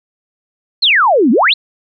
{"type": "exponential two-way sweep", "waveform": "sine", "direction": "down then up", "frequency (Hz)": [4435, 211.1, 4435], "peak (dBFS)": -7, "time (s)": [0.82, 1.54], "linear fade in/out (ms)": 10, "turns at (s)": 1.31, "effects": []}